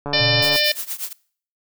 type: click train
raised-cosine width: 1 ms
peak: -14 dBFS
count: 73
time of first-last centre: 0.06-0.56 s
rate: 144 Hz
type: harmonic tone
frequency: 598 Hz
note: D5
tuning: 31 cents sharp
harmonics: 1 / 3 / 4 / 5 / 6 / 7 / 8 / 9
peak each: -24 / -24 / -24 / -24 / -24 / -24 / -24 / -24 dBFS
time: 0.13-0.72 s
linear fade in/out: 5 ms
type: tone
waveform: sine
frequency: 120 Hz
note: B2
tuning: 49 cents flat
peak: -22 dBFS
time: 0.2-0.42 s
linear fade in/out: 5 ms
type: noise with tremolo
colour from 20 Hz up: blue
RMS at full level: -25 dBFS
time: 0.42-1.13 s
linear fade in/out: 5 ms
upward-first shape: triangle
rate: 8.5 Hz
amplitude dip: 95%
effects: noise-tail reverb RT60 0.5 s tail -22 dB re dry